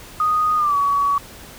sine tone with pitch glide, 1240 to 1130.5 Hz, D#6 to C#6, -6 to +34 cents, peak -15 dBFS, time 0.2-1.18 s, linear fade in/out 2 ms, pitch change -160 cents, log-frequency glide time 0.56-0.77 s, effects pink hiss -40 dBFS RMS until 1.58 s

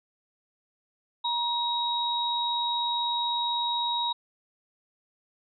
sine tone pair together, 950 / 3804 Hz, A#5 / A#7, +33 / +34 cents, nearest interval 2 octaves, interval 2401 cents, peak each -28 / -28 dBFS, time 1.24-4.13 s, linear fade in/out 10 ms, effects none

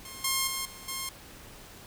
5% pulse tone with level steps, 1067 Hz, C6, 34 cents sharp, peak -30 / -14 / -19 / -34 / -21 dBFS, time 0.05-1.09 s, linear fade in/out 2 ms, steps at 0.24 / 0.47 / 0.65 / 0.88 s, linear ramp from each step 5 ms, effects pink hiss -49 dBFS RMS until 1.86 s

